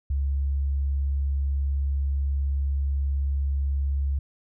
sine tone, 69.3 Hz, C#2, in tune, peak -22 dBFS, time 0.1-4.19 s, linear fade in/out 5 ms, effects none

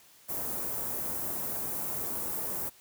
white band-stop noise, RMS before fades -34 dBFS, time 0.28-2.7 s, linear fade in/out 20 ms, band 900 to 13000 Hz, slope 12 dB/octave, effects white hiss -58 dBFS RMS until 2.8 s + high-pass 60 Hz 12 dB/octave

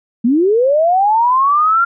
sine linear sweep, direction up, 220 to 1396.9 Hz, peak -9 dBFS, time 0.24-1.85 s, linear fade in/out 10 ms, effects none

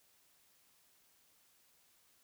silence, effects white hiss -70 dBFS RMS until 2.23 s

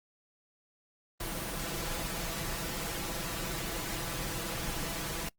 pink noise with comb filter, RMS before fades -36 dBFS, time 1.2-5.29 s, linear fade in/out 5 ms, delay 6 ms, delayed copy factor +0.55, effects noise-tail reverb RT60 0.1 s tail -25 dB re dry + Opus 24 kbps

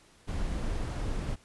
brown noise, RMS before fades -32 dBFS, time 0.27-1.36 s, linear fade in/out 20 ms, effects pink hiss -60 dBFS RMS until 1.44 s + resampled to 24000 Hz

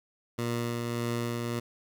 15% pulse tone with tremolo, 118.5 Hz, A#2, 29 cents sharp, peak -22 dBFS, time 0.38-1.6 s, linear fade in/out 10 ms, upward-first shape triangle, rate 1.7 Hz, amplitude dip 30%, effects 10-bit

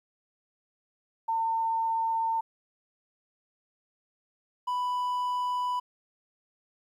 sine / triangle tone pair in turn, 904 / 990.7 Hz, A5 / B5, +47 / +5 cents, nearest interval major second, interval 158 cents, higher second, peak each -25 dBFS, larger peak neither, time 1.28-2.41 / 4.67-5.8 s, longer neither, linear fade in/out 10 ms, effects 11-bit

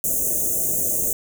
white band-stop noise, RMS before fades -22 dBFS, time 0.04-1.13 s, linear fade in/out 2 ms, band 680 to 6200 Hz, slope 96 dB/octave, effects none

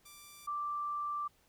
5% pulse / sine tone pair in turn, 1174.7 / 1174.7 Hz, D6 / D6, 0 / 0 cents, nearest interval unison, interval 0 cents, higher neither, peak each -40 / -34 dBFS, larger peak second, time 0.05-0.47 / 0.47-1.28 s, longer second, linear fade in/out 10 ms, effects pink hiss -69 dBFS RMS until 1.48 s

